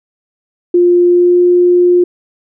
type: tone with pitch glide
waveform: sine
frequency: 351.9 to 354.8 Hz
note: F4 to F4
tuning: +13 to +27 cents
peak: -5 dBFS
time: 0.74-2.04 s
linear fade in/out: 5 ms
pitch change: +14 cents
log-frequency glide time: 1.07-1.4 s
effects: none